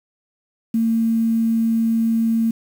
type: tone with quantisation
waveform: sine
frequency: 226.8 Hz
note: A#3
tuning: 47 cents flat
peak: -15 dBFS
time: 0.74-2.51 s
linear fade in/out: 5 ms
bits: 7
effects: none